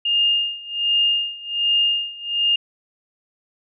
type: tone with tremolo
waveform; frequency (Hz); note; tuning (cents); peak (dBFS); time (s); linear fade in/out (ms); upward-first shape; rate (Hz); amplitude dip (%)
sine; 2825; F7; +19; -14; 0.05-2.56; 5; sine; 1.3; 90
effects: none